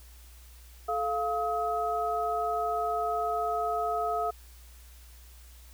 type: tone cluster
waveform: sine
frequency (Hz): 433.7 / 698 / 1273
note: A4 / F5 / D#6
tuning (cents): -25 / -1 / +39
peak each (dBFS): -34 / -29 / -32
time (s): 0.88-4.31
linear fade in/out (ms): 10
effects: added 60 Hz sine -49 dBFS peak until 5.73 s + white hiss -57 dBFS RMS until 5.73 s